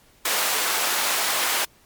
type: high-pass noise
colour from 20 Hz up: pink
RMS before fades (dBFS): -23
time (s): 0.25-1.65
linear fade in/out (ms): 5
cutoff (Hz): 740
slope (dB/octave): 12
effects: pink hiss -56 dBFS RMS until 1.85 s + MP3 96 kbps